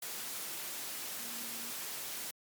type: tone in noise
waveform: sine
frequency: 234.6 Hz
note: A#3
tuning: 11 cents sharp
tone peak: -51 dBFS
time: 1.19-1.71 s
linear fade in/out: 5 ms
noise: white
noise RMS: -41 dBFS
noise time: 0.02-2.31 s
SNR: -13 dB
effects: high-pass 150 Hz 12 dB/octave + MP3 96 kbps